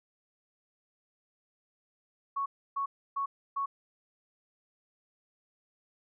sine tone bursts, 1108.7 Hz, C#6, in tune, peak -29 dBFS, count 4, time 2.36-3.66 s, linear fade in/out 10 ms, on 100 ms, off 300 ms, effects none

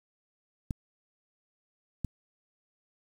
clicks, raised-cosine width 5 ms, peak -19 dBFS, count 2, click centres 0.708 / 2.047 s, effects 8-bit

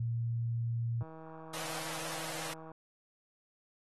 sine tone, 116.54 Hz, A#2, in tune, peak -31 dBFS, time 0-1.03 s, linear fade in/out 5 ms
click train, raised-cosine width 1 ms, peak -36 dBFS, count 274, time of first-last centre 1.01-2.716 s, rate 160 Hz
pink high-pass noise, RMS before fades -42 dBFS, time 1.53-2.54 s, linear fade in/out 10 ms, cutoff 500 Hz, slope 96 dB/octave
effects AAC 32 kbps

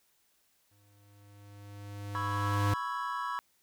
square tone with exponential growth, 101.7 Hz, G#2, 36 cents flat, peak -26 dBFS, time 0.71-2.74 s, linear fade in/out 5 ms, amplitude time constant 440 ms
triangle chord, C# minor seventh, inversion third, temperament equal, 987.8 / 1108.7 / 1318.5 / 1661.2 Hz, B5 / C#6 / E6 / G#6, 0 / 0 / 0 / 0 cents, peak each -35 / -35 / -38 / -40 dBFS, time 2.15-3.39 s, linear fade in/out 0 ms
effects white hiss -71 dBFS RMS until 3.62 s

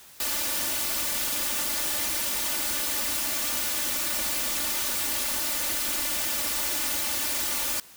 white noise with comb filter, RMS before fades -28 dBFS, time 0.2-7.8 s, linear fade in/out 2 ms, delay 3.4 ms, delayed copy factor +0.95, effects white hiss -50 dBFS RMS until 7.96 s

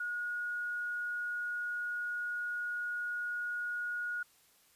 sine tone, 1445 Hz, F#6, 41 cents flat, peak -34 dBFS, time 0-4.23 s, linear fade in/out 5 ms, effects white hiss -66 dBFS RMS until 4.75 s + resampled to 32000 Hz

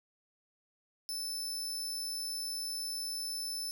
sawtooth tone, 5274 Hz, E8, in tune, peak -33 dBFS, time 1.09-3.71 s, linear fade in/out 0 ms, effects none

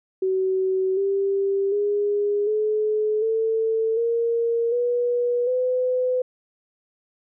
sine tone with pitch steps, 377.7 / 393.7 / 410.5 / 427.9 / 446.1 / 465 / 484.7 / 505.3 Hz, F#4 / G4 / G#4 / A4 / A4 / A#4 / B4 / B4, +36 / +8 / -20 / -48 / +24 / -4 / -32 / +40 cents, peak -19 dBFS, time 0.22-6.22 s, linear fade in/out 5 ms, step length 750 ms, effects none

